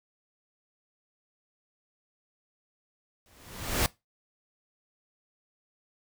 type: noise with exponential growth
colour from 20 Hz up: pink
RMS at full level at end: -23 dBFS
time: 3.26-3.86 s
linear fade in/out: 0 ms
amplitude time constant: 130 ms
effects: noise-tail reverb RT60 0.2 s tail -20 dB re dry